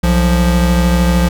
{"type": "tone pair together", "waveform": "square", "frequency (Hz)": [62.59, 174.6], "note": ["B1", "F3"], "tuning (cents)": [24, 0], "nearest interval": "octave + tritone", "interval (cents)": 1776, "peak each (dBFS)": -13, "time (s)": [0.03, 1.29], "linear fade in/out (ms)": 10, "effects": []}